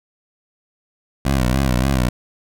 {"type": "tone with vibrato", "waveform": "15% pulse", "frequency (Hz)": 64.7, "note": "C2", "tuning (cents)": -19, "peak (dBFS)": -9, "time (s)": [1.25, 2.09], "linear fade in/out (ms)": 5, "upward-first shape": "sine", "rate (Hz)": 3.5, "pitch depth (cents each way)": 110, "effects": []}